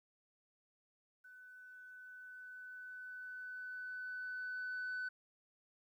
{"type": "tone with level ramp", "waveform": "sine", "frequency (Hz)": 1501, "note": "F#6", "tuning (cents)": 24, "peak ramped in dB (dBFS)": [-55, -36], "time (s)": [1.24, 5.09], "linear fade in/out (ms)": 10, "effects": ["tanh soft clip ceiling -37 dBFS", "13-bit"]}